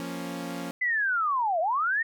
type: chord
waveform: sawtooth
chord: Bb minor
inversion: second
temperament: equal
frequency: 174.61 / 233.1 / 277.2 Hz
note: F3 / Bb3 / Db4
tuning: 0 / 0 / 0 cents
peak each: -33 / -35 / -32 dBFS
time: 0-0.71 s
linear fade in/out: 0 ms
type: linear two-way sweep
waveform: sine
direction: down then up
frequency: 2034 to 622.3 to 1882 Hz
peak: -23 dBFS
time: 0.81-2.03 s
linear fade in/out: 10 ms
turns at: 1.6 s
effects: none